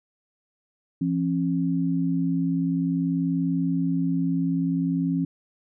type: tone pair together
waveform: sine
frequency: 170 / 270.5 Hz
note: F3 / C#4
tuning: -46 / -42 cents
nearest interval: minor sixth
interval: 804 cents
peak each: -24 dBFS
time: 1.01-5.25 s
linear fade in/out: 5 ms
effects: none